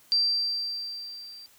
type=tone with level ramp; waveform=sine; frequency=4700 Hz; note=D8; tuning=1 cent sharp; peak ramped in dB=-19 to -43 dBFS; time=0.12-1.46 s; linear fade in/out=0 ms; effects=white hiss -58 dBFS RMS until 1.58 s